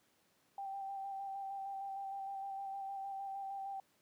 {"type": "tone with vibrato", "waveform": "sine", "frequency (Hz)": 784, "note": "G5", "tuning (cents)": 0, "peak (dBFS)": -40, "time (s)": [0.58, 3.8], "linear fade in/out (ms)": 2, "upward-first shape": "square", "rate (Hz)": 6.5, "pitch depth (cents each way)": 16, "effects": ["pink hiss -73 dBFS RMS until 4.01 s", "high-pass 150 Hz 12 dB/octave"]}